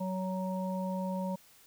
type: harmonic tone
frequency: 186.8 Hz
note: F#3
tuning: 17 cents sharp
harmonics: 1 / 3 / 5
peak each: -33 / -38 / -40 dBFS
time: 0-1.36 s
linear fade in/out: 10 ms
effects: white hiss -60 dBFS RMS until 1.66 s